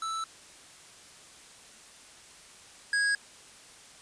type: tone pair in turn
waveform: square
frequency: 1318.5 / 1650.2 Hz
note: E6 / G#6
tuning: 0 / -12 cents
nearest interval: major third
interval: 388 cents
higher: second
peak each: -32 / -25 dBFS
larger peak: second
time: 0.02-0.24 / 2.93-3.15 s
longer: neither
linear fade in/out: 2 ms
effects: white hiss -52 dBFS RMS until 4.01 s + resampled to 22050 Hz